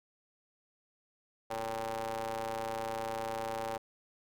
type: ring-modulated tone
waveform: sawtooth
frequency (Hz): 110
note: A2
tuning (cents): 0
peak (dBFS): -28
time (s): 1.5-3.78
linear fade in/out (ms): 10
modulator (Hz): 675
effects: none